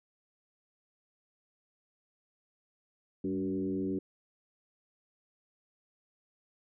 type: tone with frequency modulation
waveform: sine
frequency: 286.5 Hz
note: D4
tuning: 43 cents flat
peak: -30 dBFS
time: 3.24-3.99 s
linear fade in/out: 5 ms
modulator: 91.4 Hz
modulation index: 1.2
effects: none